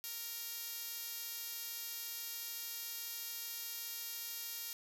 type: tone with band-pass filter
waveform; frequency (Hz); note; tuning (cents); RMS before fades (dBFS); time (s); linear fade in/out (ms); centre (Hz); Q
5% pulse; 466.2; A#4; 0; -44; 0.04-4.73; 0; 12000; 1.4
effects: none